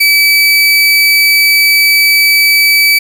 30% pulse tone, 2300 Hz, D7, 37 cents flat, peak -3 dBFS, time 0-2.99 s, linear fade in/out 10 ms, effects none

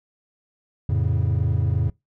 triangle chord, F augmented, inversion none, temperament equal, 87.31 / 110 / 138.59 Hz, F2 / A2 / C#3, 0 / 0 / 0 cents, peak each -20 / -20 / -22 dBFS, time 0.89-1.9 s, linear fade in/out 5 ms, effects noise-tail reverb RT60 0.2 s tail -24 dB re dry + tanh soft clip ceiling -10 dBFS

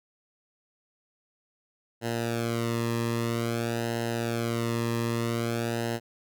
sawtooth tone with flanger, 116.54 Hz, A#2, in tune, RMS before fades -29 dBFS, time 2.01-6 s, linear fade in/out 50 ms, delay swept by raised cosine 0.86 to 1.36 ms, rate 0.51 Hz, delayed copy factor -0.9, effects none

